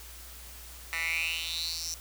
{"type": "tone with high-pass filter sweep", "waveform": "10% pulse", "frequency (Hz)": 164.81, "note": "E3", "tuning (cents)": 0, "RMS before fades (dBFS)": -33, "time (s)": [0.93, 1.94], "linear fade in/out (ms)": 0, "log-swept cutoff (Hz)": [1800, 5800], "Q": 6.5, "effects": ["added 60 Hz sine -48 dBFS peak until 2 s", "white hiss -48 dBFS RMS until 2 s"]}